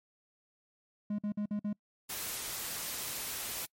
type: tone bursts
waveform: triangle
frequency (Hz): 207.7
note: G#3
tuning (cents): 0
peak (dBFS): -29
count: 5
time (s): 1.1-1.73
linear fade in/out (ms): 5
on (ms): 86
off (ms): 50
type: noise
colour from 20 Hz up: white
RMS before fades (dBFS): -38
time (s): 2.09-3.66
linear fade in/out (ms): 10
effects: noise-tail reverb RT60 0.1 s tail -26 dB re dry + MP3 64 kbps